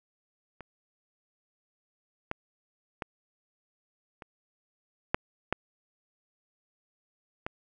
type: clicks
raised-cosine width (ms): 0.5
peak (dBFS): -28 / -16 / -18 / -28 / -8 / -11 / -18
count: 7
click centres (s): 0.607 / 2.314 / 3.022 / 4.222 / 5.145 / 5.526 / 7.465
effects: none